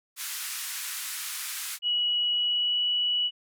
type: band-pass noise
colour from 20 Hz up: white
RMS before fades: -35 dBFS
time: 0.16-1.79 s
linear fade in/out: 50 ms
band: 1200 to 14000 Hz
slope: 24 dB/octave
type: tone with pitch glide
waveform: sine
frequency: 2923 to 2942 Hz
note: F#7 to F#7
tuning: -22 to -11 cents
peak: -23 dBFS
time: 1.82-3.31 s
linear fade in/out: 50 ms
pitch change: +11 cents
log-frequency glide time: 2.36-2.81 s
effects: none